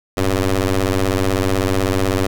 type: ring-modulated tone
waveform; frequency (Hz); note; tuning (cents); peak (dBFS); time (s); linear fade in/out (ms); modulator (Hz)
15% pulse; 96; G2; -36; -6; 0.17-2.27; 5; 184
effects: none